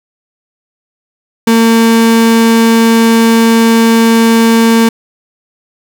35% pulse tone, 227.7 Hz, A#3, 40 cents flat, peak -3 dBFS, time 1.47-4.89 s, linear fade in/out 5 ms, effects none

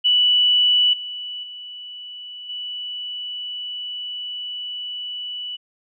sine tone with level steps, 2960 Hz, F#7, in tune, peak -13 / -28 / -33 / -27 dBFS, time 0.04-5.57 s, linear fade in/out 20 ms, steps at 0.93 / 1.43 / 2.49 s, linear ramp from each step 5 ms, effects none

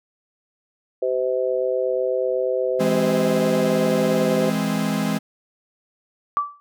harmonic tone, 128.2 Hz, C3, 35 cents flat, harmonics 3 / 4 / 5, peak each -25 / -21 / -27 dBFS, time 1.02-4.5 s, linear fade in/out 5 ms
45% pulse chord, E augmented, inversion none, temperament equal, 164.81 / 207.7 / 261.6 Hz, E3 / G#3 / B#3, 0 / 0 / 0 cents, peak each -26 / -23 / -26 dBFS, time 2.79-5.19 s, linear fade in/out 20 ms
sine tone with exponential decay, 1160 Hz, D6, 22 cents flat, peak -14 dBFS, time 6.37-6.6 s, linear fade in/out 0 ms, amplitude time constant 49 ms
effects none

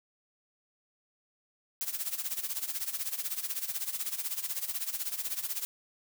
blue noise with tremolo, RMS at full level -32 dBFS, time 1.81-5.65 s, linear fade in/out 0 ms, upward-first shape sine, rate 16 Hz, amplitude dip 80%, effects none

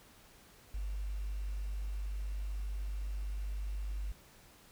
sine tone with quantisation, 50 Hz, G1, 35 cents sharp, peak -35 dBFS, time 0.74-4.12 s, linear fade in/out 5 ms, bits 10, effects pink hiss -60 dBFS RMS until 4.71 s

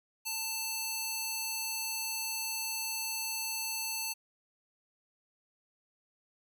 square tone with high-pass filter, 885 Hz, A5, 10 cents sharp, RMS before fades -36 dBFS, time 0.25-4.14 s, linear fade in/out 20 ms, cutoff 3300 Hz, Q 0.5, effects none

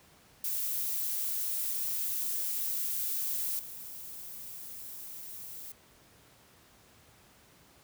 violet noise with level steps, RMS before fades -33 / -44 dBFS, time 0.44-5.72 s, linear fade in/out 2 ms, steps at 3.59 s, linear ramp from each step 2 ms, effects pink hiss -60 dBFS RMS until 7.83 s + high-pass 60 Hz 12 dB/octave

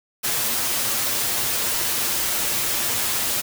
white noise with comb filter, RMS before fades -23 dBFS, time 0.23-3.42 s, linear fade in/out 20 ms, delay 8.6 ms, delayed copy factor +0.55, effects none

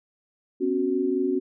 sine chord, B suspended second, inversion none, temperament equal with one note detuned, 252.7 / 277.2 / 370 Hz, B3 / C#4 / F#4, +40 / 0 / 0 cents, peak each -29 / -26 / -24 dBFS, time 0.6-1.4 s, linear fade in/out 20 ms, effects none

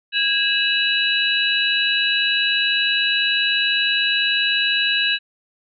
sine tone cluster, 1642 / 2609 / 2912 / 3922 Hz, G#6 / E7 / F#7 / B7, -20 / -18 / -28 / -13 cents, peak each -22 dBFS, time 0.12-5.19 s, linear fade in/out 50 ms, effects none

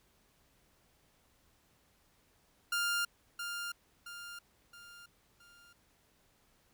sawtooth tone with echo, 1400 Hz, F6, 4 cents sharp, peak -27 dBFS, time 2.72-3.05 s, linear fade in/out 5 ms, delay 670 ms, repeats 4, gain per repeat -7 dB, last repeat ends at 5.73 s, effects pink hiss -70 dBFS RMS until 6.73 s

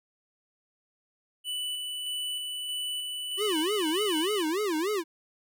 square tone with tremolo, 2976 Hz, F#7, 9 cents sharp, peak -31 dBFS, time 1.44-4.46 s, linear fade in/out 50 ms, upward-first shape square, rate 1.6 Hz, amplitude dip 25%
square tone with vibrato, 363 Hz, F#4, 33 cents flat, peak -27 dBFS, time 3.37-5.04 s, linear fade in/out 50 ms, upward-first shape sine, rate 3.4 Hz, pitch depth 290 cents each way
effects none

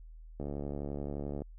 click train, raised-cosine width 2 ms, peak -25 dBFS, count 74, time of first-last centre 0.4-1.42 s, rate 71.6 Hz, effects added 40 Hz sine -47 dBFS peak until 1.58 s

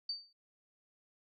sine tone with exponential decay, 4600 Hz, D8, 37 cents flat, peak -32 dBFS, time 0.09-0.33 s, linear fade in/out 5 ms, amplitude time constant 51 ms, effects none

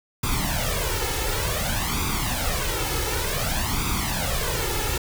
pink noise with flanger, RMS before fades -25 dBFS, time 0.23-4.98 s, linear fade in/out 5 ms, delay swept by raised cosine 0.83 to 2.33 ms, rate 0.55 Hz, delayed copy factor +0.75, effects none

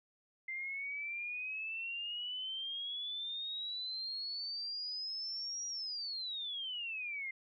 sine exponential two-way sweep, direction up then down, 2080 to 5750 to 2080 Hz, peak -38 dBFS, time 0.48-7.31 s, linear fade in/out 5 ms, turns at 5.67 s, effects none

